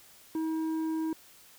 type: tone with tanh clipping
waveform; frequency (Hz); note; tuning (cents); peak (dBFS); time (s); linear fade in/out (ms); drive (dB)
triangle; 319.5; D#4; +46; -30; 0.35-1.13; 2; 11
effects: white hiss -56 dBFS RMS until 1.58 s